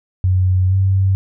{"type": "tone with pitch glide", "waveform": "sine", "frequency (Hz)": [92.5, 95.98], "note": ["F#2", "G2"], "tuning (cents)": [0, -36], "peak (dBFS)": -11, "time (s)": [0.24, 1.15], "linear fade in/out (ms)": 0, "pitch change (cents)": 64, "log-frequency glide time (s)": [0.68, 0.74], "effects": []}